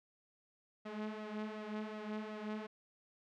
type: tone with flanger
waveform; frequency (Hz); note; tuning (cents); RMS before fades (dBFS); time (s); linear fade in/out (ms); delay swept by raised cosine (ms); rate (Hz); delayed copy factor
sawtooth; 213.7; G#3; +50; -43; 0.85-2.67; 10; 1.5 to 4.7; 2.7; +0.65
effects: low-pass 3000 Hz 12 dB/octave